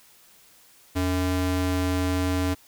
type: ring-modulated tone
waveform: square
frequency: 182.7 Hz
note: F#3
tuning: 22 cents flat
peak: -20 dBFS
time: 0.95-2.55 s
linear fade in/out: 20 ms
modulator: 98.4 Hz
effects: white hiss -55 dBFS RMS until 2.67 s